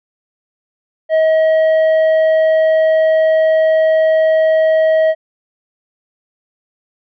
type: tone with tanh clipping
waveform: triangle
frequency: 636 Hz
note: D#5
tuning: 38 cents sharp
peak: -10 dBFS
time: 1.09-5.15 s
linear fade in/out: 50 ms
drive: 10 dB
effects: none